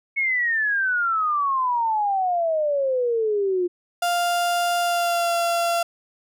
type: exponential sweep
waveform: sine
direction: down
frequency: 2213 to 349.2 Hz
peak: -19 dBFS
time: 0.16-3.68 s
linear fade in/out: 20 ms
type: tone with pitch glide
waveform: 35% pulse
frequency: 698.5 to 684.5 Hz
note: F5 to F5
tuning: 0 to -35 cents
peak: -18 dBFS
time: 4.02-5.83 s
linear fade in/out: 5 ms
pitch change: -35 cents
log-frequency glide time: 4.81-5.35 s
effects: none